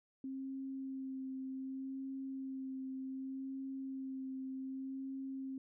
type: tone with vibrato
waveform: sine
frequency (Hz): 265.8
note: C4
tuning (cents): +27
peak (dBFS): -40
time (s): 0.24-5.58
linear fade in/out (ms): 2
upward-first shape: sine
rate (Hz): 0.66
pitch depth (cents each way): 15
effects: none